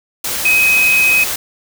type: tone in noise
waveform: sine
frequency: 2530 Hz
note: D#7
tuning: 28 cents sharp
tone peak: -9 dBFS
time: 0.45-1.24 s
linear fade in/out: 5 ms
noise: white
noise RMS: -20 dBFS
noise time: 0.24-1.36 s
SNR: +8 dB
effects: none